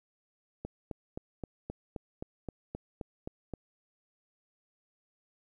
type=click train; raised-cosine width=2 ms; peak=-24 dBFS; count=12; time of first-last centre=0.65-3.537 s; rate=3.81 Hz; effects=11-bit